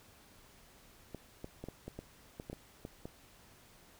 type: clicks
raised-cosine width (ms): 2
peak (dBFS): -29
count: 11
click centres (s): 1.147 / 1.444 / 1.64 / 1.686 / 1.88 / 1.99 / 2.399 / 2.499 / 2.53 / 2.851 / 3.055
effects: pink hiss -61 dBFS RMS until 3.99 s